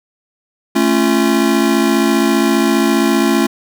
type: chord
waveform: square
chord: A augmented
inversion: none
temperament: just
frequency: 220 / 275 / 343.8 Hz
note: A3 / C#4 / E#4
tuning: 0 / -14 / -27 cents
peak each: -16 dBFS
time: 0.75-3.47 s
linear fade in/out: 10 ms
effects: none